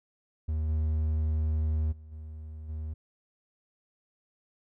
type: tone with level steps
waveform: triangle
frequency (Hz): 77.78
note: D#2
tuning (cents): 0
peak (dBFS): -25 / -23 / -43 / -37 / -31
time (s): 0.48-2.94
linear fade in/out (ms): 10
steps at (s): 0.68 / 1.91 / 2.11 / 2.68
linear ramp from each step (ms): 20
effects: none